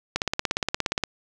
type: click train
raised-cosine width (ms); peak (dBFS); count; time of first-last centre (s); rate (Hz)
0.2; -6; 16; 0.16-1.037; 17.1
effects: none